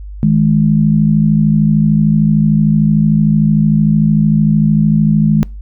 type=tone pair together; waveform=sine; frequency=157.62 / 210.9 Hz; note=D#3 / G#3; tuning=+23 / +27 cents; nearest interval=perfect fourth; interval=504 cents; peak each=-10 dBFS; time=0.23-5.43 s; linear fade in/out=0 ms; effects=noise-tail reverb RT60 0.3 s tail -25 dB re dry + added 50 Hz sine -25 dBFS peak until 5.61 s